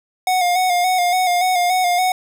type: tone with vibrato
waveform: square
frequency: 724 Hz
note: F#5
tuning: 38 cents flat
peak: -15 dBFS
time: 0.27-2.12 s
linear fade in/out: 2 ms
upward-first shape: square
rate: 3.5 Hz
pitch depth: 38 cents each way
effects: none